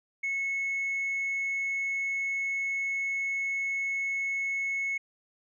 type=tone; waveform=sine; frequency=2194 Hz; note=C#7; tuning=18 cents flat; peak=-26 dBFS; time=0.23-4.98 s; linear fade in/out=10 ms; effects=tanh soft clip ceiling -26 dBFS